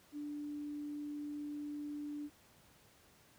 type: tone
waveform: sine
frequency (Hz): 293.9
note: D4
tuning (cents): +1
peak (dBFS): -40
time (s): 0.12-2.3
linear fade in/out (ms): 50
effects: pink hiss -65 dBFS RMS until 3.38 s + high-pass 60 Hz 12 dB/octave